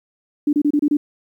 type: tone bursts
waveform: sine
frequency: 293.7 Hz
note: D4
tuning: in tune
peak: -13 dBFS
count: 6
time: 0.47-0.97 s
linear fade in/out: 5 ms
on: 60 ms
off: 28 ms
effects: 9-bit